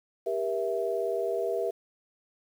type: chord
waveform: sine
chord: E diminished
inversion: first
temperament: just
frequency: 395.6 / 474.7 / 659.3 Hz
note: G4 / Bb4 / E5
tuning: +16 / +31 / 0 cents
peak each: -31 dBFS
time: 0.26-1.71 s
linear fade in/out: 10 ms
effects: 9-bit